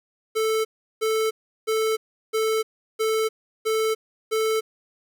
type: tone bursts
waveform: square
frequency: 440 Hz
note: A4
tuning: in tune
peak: -21 dBFS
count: 7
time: 0.35-4.61 s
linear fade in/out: 20 ms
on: 300 ms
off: 360 ms
effects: 10-bit